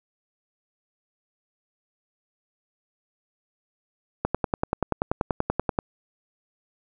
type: click train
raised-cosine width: 1 ms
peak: -8 dBFS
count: 17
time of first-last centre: 4.25-5.788 s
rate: 10.4 Hz
effects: none